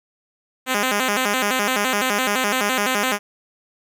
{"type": "tone with vibrato", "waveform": "5% pulse", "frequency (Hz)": 230, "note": "A#3", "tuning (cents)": -23, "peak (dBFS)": -7, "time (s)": [0.66, 3.19], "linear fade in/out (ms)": 50, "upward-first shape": "square", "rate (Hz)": 5.9, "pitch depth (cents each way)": 200, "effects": []}